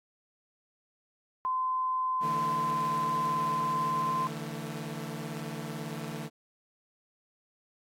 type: tone with pitch glide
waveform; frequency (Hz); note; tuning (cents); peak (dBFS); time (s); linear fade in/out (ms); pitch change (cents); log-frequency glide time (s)
sine; 1029 to 1037.4; C6 to C6; -29 to -15; -27; 1.45-4.27; 0; +14; 3.61-4.1
type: chord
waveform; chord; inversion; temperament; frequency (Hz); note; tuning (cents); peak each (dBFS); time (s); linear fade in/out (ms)
sawtooth; D suspended second; none; equal with one note detuned; 146.83 / 164.81 / 224.6; D3 / E3 / A3; 0 / 0 / +36; -36; 2.2-6.3; 50
effects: AAC 64 kbps